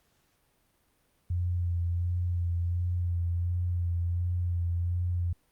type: tone with vibrato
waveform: sine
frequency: 87.3 Hz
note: F2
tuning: in tune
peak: -26 dBFS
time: 1.3-5.33 s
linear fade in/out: 5 ms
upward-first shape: sine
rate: 1.4 Hz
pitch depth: 25 cents each way
effects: pink hiss -70 dBFS RMS until 5.51 s + Opus 48 kbps